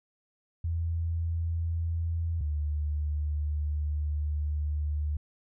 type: tone pair in turn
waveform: sine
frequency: 83.2 / 74.67 Hz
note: E2 / D2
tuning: +17 / +29 cents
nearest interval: major second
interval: 188 cents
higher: first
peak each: -27 dBFS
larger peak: neither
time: 0.64-2.41 / 2.41-5.17 s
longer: second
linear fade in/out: 5 ms
effects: none